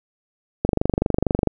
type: click train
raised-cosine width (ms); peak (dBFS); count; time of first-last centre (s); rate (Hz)
2; -4; 21; 0.65-1.473; 24.3
effects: none